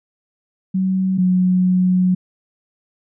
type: tone pair in turn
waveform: sine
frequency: 188.4 / 183.14 Hz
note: F#3 / F#3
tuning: +32 / -17 cents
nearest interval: unison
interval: 49 cents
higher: first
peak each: -15 / -12 dBFS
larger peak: second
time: 0.74-1.18 / 1.18-2.15 s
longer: second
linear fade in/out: 10 ms
effects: none